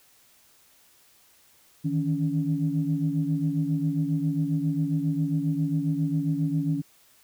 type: tone cluster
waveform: sine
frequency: 153.6 / 161 / 281.1 Hz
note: D#3 / E3 / C#4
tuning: -22 / -41 / +24 cents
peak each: -27 dBFS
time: 1.84-6.82 s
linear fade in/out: 20 ms
effects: tanh soft clip ceiling -13 dBFS + white hiss -59 dBFS RMS until 7.23 s